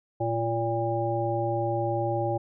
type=harmonic tone with a mistuned harmonic; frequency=115.1 Hz; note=A#2; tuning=22 cents flat; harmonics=1 / 3 / 5 / 7; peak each=-30 / -30 / -30 / -30 dBFS; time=0.2-2.38 s; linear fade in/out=10 ms; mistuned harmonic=1; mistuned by=+16 cents; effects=none